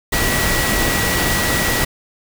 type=tone in noise; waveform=sine; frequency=1932 Hz; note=B6; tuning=39 cents flat; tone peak=-22 dBFS; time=0.12-1.85 s; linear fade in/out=10 ms; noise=pink; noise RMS=-18 dBFS; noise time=0.12-1.85 s; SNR=-7 dB; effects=none